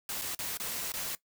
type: noise with dropouts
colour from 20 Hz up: white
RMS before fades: -36 dBFS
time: 0.09-1.15 s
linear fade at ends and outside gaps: 1 ms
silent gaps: 0.214-0.219 / 0.349-0.39 / 0.572-0.599 / 0.92-0.938 s
effects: noise-tail reverb RT60 0.1 s tail -18 dB re dry